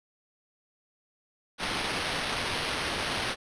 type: noise with sample-and-hold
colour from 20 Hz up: violet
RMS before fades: -31 dBFS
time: 1.58-3.36 s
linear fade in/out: 50 ms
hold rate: 7350 Hz
effects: resampled to 22050 Hz